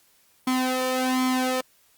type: tone with flanger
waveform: sawtooth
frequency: 256.7 Hz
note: C4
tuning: 33 cents flat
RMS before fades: -24 dBFS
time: 0.47-1.61 s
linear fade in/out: 5 ms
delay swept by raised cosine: 0.91 to 1.7 ms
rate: 1.3 Hz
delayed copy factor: +0.85
effects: white hiss -61 dBFS RMS until 1.97 s + Opus 48 kbps